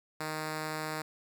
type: tone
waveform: 5% pulse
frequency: 155.56 Hz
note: D#3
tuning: in tune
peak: -23 dBFS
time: 0.2-1.02 s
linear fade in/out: 5 ms
effects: none